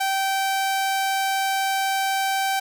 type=tone; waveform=sawtooth; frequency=776 Hz; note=G5; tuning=18 cents flat; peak=-17 dBFS; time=0-2.6 s; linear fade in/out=10 ms; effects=none